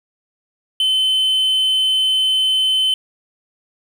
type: tone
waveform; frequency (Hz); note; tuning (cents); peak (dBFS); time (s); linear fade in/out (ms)
triangle; 3060; G7; -42; -12; 0.8-2.94; 2
effects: 8-bit